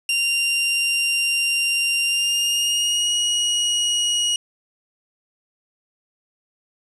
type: tone with pitch glide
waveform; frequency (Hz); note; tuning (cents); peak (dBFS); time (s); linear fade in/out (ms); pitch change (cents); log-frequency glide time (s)
sawtooth; 2779 to 2894; F7 to F#7; -9 to -39; -15; 0.09-4.36; 2; +70; 2.03-3.15
effects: resampled to 24000 Hz + 8-bit